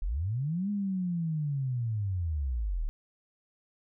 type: linear two-way sweep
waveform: sine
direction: up then down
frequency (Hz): 33.35 to 207.7 to 33.35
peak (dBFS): -28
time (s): 0.02-2.89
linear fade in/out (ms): 0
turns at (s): 0.7
effects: none